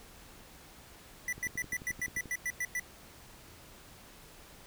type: tone bursts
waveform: square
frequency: 1975.5 Hz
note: B6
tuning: in tune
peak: -32 dBFS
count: 11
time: 1.28-2.797 s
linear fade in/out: 2 ms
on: 47 ms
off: 100 ms
type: click train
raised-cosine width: 3 ms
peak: -33 dBFS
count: 11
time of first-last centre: 1.38-2.257 s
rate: 11.4 Hz
effects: pink hiss -54 dBFS RMS until 4.66 s